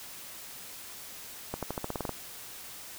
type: accelerating click train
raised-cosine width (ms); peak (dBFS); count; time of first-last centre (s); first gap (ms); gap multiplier
1; -18; 10; 1.54-2.093; 87; 0.91
effects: white hiss -45 dBFS RMS until 2.98 s